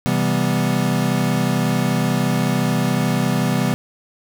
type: chord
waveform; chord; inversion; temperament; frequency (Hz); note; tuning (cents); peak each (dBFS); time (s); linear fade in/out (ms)
square; C major seventh; none; equal; 130.81 / 164.81 / 196 / 246.9; C3 / E3 / G3 / B3; 0 / 0 / 0 / 0; -23; 0.06-3.74; 0
effects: none